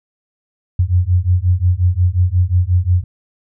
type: beating tone pair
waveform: sine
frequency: 87.31 / 92.91 Hz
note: F2 / F#2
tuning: 0 / +8 cents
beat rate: 5.6 Hz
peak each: -14 dBFS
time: 0.79-3.04 s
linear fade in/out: 5 ms
effects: none